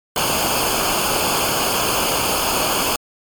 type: noise with comb filter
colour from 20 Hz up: pink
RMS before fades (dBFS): -19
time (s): 0.16-2.96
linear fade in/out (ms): 2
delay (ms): 0.52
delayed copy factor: -0.8
effects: MP3 96 kbps